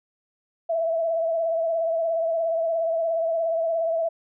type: tone with vibrato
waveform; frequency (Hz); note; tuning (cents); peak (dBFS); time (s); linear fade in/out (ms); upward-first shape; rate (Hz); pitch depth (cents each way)
sine; 659.3; E5; 0; -21; 0.69-4.09; 10; triangle; 17; 50
effects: none